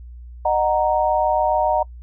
sine chord, D# minor, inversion none, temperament equal with one note detuned, 613 / 740 / 932.3 Hz, D#5 / F#5 / A#5, -26 / 0 / 0 cents, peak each -20 dBFS, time 0.45-1.83 s, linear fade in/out 5 ms, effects noise-tail reverb RT60 0.1 s tail -25 dB re dry + added 60 Hz sine -35 dBFS peak until 2.02 s

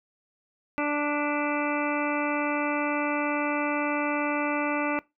harmonic tone with a mistuned harmonic, 293.7 Hz, D4, in tune, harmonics 1 / 2 / 3 / 4 / 5 / 7 / 8 / 9, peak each -28 / -31 / -33 / -34 / -35 / -36 / -37 / -38 dBFS, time 0.78-4.99 s, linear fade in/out 0 ms, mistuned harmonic 7, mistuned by -35 cents, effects noise-tail reverb RT60 0.2 s tail -21 dB re dry

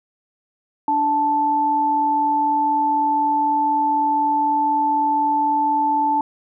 sine tone pair together, 293 / 878 Hz, D4 / A5, -4 / -4 cents, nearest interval octave + perfect fifth, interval 1900 cents, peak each -25 / -16 dBFS, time 0.88-6.21 s, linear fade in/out 2 ms, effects none

